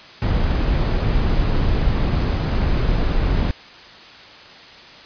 brown noise, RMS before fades -18 dBFS, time 0.22-3.51 s, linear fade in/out 0 ms, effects white hiss -41 dBFS RMS until 5.05 s + resampled to 11025 Hz

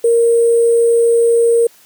sine tone with sample-and-hold, 466.3 Hz, A#4, 1 cent sharp, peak -8 dBFS, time 0.04-1.67 s, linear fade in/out 5 ms, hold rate 8820 Hz, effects white hiss -47 dBFS RMS until 1.85 s + high-pass 150 Hz 12 dB/octave

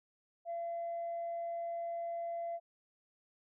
sine tone, 680 Hz, F5, 46 cents flat, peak -35 dBFS, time 0.45-2.6 s, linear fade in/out 50 ms, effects tanh soft clip ceiling -33 dBFS

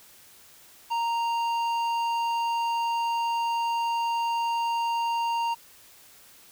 sine tone with tanh clipping, 930 Hz, A#5, 4 cents flat, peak -26 dBFS, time 0.9-5.55 s, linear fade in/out 20 ms, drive 11 dB, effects white hiss -53 dBFS RMS until 6.51 s

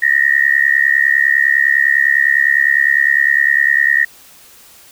sine tone with amplitude modulation, 1864.7 Hz, A#6, in tune, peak -5 dBFS, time 0.02-4.05 s, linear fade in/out 10 ms, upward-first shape sine, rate 69.9 Hz, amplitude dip 100%, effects white hiss -43 dBFS RMS until 4.91 s

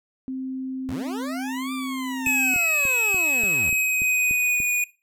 sine tone, 261.6 Hz, C4, in tune, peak -27 dBFS, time 0.28-2.54 s, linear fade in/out 0 ms
20% pulse linear two-way sweep, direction up then down, 60.1 to 1198 to 60.1 Hz, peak -27 dBFS, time 0.89-3.7 s, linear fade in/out 0 ms, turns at 1.73 s
square tone with pitch glide, 2557 to 2461 Hz, D#7 to D#7, +47 to -20 cents, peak -20 dBFS, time 2.26-4.84 s, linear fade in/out 2 ms, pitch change -67 cents, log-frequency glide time 3.52-4.69 s
click train, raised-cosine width 3 ms, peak -23 dBFS, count 9, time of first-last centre 2.27-4.602 s, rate 3.43 Hz
effects noise-tail reverb RT60 0.3 s tail -19 dB re dry

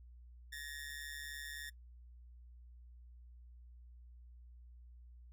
sawtooth ring-modulated tone, 1791 Hz, A6, 30 cents sharp, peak -38 dBFS, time 0.52-1.7 s, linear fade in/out 10 ms, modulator 71.6 Hz, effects noise-tail reverb RT60 0.1 s tail -21 dB re dry + added 60 Hz sine -54 dBFS peak until 5.32 s

